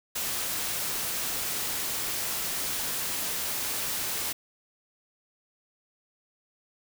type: noise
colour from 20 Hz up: white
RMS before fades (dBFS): -31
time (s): 0.15-4.33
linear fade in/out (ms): 10
effects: none